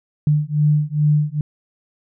sine beating tone pair, 148.5 / 150.9 Hz, D3 / D3, +20 / +47 cents, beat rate 2.4 Hz, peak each -17 dBFS, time 0.27-1.41 s, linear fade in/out 2 ms, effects none

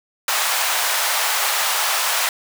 pink high-pass noise, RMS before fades -20 dBFS, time 0.28-2.29 s, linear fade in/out 2 ms, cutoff 740 Hz, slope 24 dB/octave, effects none

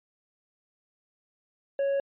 triangle tone, 554.4 Hz, C#5, in tune, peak -22 dBFS, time 1.79-2 s, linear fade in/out 2 ms, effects resampled to 8000 Hz

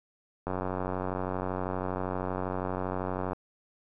click train, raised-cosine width 1 ms, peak -18 dBFS, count 266, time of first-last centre 0.47-3.332 s, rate 92.6 Hz, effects none

